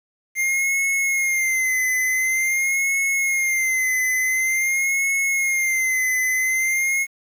square tone with vibrato, 2104 Hz, C7, 9 cents sharp, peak -19 dBFS, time 0.35-7.07 s, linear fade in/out 50 ms, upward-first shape sine, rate 0.47 Hz, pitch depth 65 cents each way, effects 8-bit

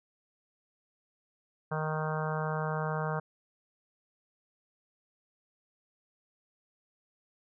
harmonic tone, 155.56 Hz, D#3, in tune, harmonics 1 / 3 / 4 / 5 / 6 / 7 / 8 / 9 / 10, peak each -33 / -38 / -39 / -40 / -41 / -41 / -42 / -43 / -43 dBFS, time 1.71-3.2 s, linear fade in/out 10 ms, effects none

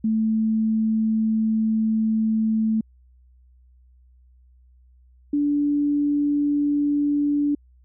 sine tone pair in turn, 220 / 290.3 Hz, A3 / D4, 0 / -20 cents, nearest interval perfect fourth, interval 480 cents, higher second, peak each -18 dBFS, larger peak neither, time 0.04-2.81 / 5.33-7.55 s, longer first, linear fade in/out 5 ms, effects added 62 Hz sine -51 dBFS peak until 7.84 s

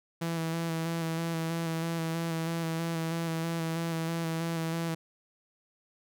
sawtooth tone with vibrato, 164.81 Hz, E3, in tune, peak -26 dBFS, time 0.21-4.95 s, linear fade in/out 10 ms, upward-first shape square, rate 3.1 Hz, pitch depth 19 cents each way, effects none

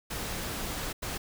pink noise bursts at uneven times, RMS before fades -35 dBFS, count 2, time 0.1-0.93 / 1.02-1.18 s, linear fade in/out 10 ms, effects none

